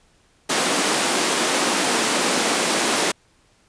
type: high-pass noise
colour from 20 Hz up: pink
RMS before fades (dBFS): -20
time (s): 0.49-3.12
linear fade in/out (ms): 10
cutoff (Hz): 230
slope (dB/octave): 24
effects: pink hiss -59 dBFS RMS until 3.68 s + resampled to 22050 Hz